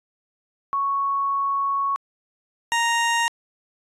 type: tone pair in turn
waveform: sine / 20% pulse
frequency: 1108.7 / 932.3 Hz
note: C#6 / A#5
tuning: 0 / 0 cents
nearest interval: minor third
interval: 300 cents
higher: first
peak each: -20 / -14 dBFS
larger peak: second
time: 0.73-1.96 / 2.72-3.28 s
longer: first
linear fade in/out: 0 ms
effects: resampled to 24000 Hz